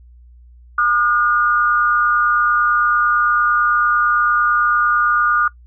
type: tone pair together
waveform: sine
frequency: 1210 / 1438.9 Hz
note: D#6 / F#6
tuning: -49 / -49 cents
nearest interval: minor third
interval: 300 cents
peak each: -15 dBFS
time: 0.78-5.48 s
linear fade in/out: 5 ms
effects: noise-tail reverb RT60 0.1 s tail -20 dB re dry + added 60 Hz sine -41 dBFS peak until 5.66 s